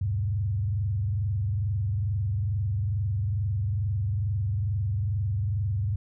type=tone with frequency modulation; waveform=sine; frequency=100.4 Hz; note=G2; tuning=42 cents sharp; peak=-24 dBFS; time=0.01-5.96 s; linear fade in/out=5 ms; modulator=22.3 Hz; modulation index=0.74; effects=none